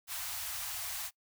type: band-stop noise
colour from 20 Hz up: white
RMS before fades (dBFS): -39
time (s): 0.07-1.11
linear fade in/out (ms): 50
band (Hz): 120 to 630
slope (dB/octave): 96
effects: noise-tail reverb RT60 0.1 s tail -22 dB re dry